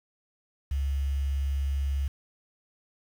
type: tone with quantisation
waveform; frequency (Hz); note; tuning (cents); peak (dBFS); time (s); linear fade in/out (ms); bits
sine; 69.3; C#2; 0; -25; 0.71-2.08; 5; 8
effects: none